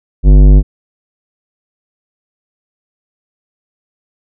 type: tone with tanh clipping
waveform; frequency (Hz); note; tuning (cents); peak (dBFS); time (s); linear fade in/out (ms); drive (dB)
sine; 49.28; G1; +10; -3; 0.23-0.63; 50; 15
effects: none